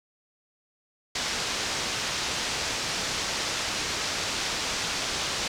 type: low-pass noise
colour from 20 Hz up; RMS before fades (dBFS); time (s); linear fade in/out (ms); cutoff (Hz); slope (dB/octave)
white; -30; 1.15-5.48; 5; 6300; 24
effects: none